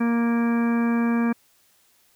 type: harmonic tone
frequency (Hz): 233.8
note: A#3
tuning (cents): +5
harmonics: 1 / 2 / 3 / 4 / 5 / 6 / 7 / 8 / 10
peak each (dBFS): -19 / -32 / -37 / -36 / -35 / -43 / -35 / -46 / -39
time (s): 0-1.33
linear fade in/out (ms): 10
effects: white hiss -61 dBFS RMS until 2.15 s